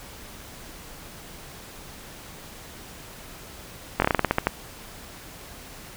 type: slowing click train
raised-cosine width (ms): 0.5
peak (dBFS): -4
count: 11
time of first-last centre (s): 4-4.47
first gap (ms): 21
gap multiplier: 1.17
effects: pink hiss -43 dBFS RMS until 5.96 s